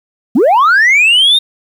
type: linear sweep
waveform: sine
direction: up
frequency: 195.6 to 3729 Hz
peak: -3 dBFS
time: 0.35-1.39 s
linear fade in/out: 10 ms
effects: tanh soft clip ceiling -4 dBFS + 7-bit